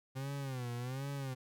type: tone with vibrato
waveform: 40% pulse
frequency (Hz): 130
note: C3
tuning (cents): -11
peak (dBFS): -37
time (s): 0.15-1.35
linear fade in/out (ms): 20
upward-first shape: sine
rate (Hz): 1.3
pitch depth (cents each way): 140
effects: none